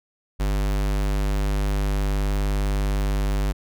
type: tone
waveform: square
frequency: 49.83 Hz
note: G1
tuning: 29 cents sharp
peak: -21 dBFS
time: 0.39-3.53 s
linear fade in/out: 20 ms
effects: none